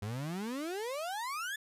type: exponential sweep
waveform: 35% pulse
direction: up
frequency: 98 to 1760 Hz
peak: -34 dBFS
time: 0.02-1.56 s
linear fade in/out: 5 ms
effects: resampled to 32000 Hz